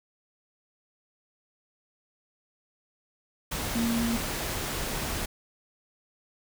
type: tone in noise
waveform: sine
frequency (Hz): 232.1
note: A#3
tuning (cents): -7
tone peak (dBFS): -25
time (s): 3.75-4.17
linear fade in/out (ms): 10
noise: pink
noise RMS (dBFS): -32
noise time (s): 3.51-5.26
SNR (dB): +4
effects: none